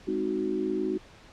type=chord; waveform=sine; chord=Ab dominant seventh; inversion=none; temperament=equal; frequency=207.7 / 261.6 / 311.1 / 370 Hz; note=Ab3 / C4 / Eb4 / Gb4; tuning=0 / 0 / 0 / 0 cents; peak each=-35 / -35 / -31 / -29 dBFS; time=0.07-0.98 s; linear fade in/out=10 ms; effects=pink hiss -52 dBFS RMS until 1.32 s + low-pass 5000 Hz 12 dB/octave